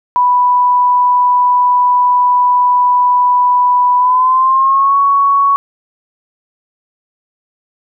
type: tone with pitch glide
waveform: sine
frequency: 987.8 to 1115.2 Hz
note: B5 to C#6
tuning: 0 to +10 cents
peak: -7 dBFS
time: 0.16-5.56 s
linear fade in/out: 0 ms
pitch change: +210 cents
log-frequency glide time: 3.97-4.97 s
effects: none